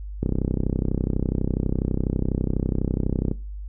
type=click train; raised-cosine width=3 ms; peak=-10 dBFS; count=100; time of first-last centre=0.23-3.314 s; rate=32.1 Hz; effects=noise-tail reverb RT60 0.3 s tail -19 dB re dry + added 50 Hz sine -31 dBFS peak until 3.68 s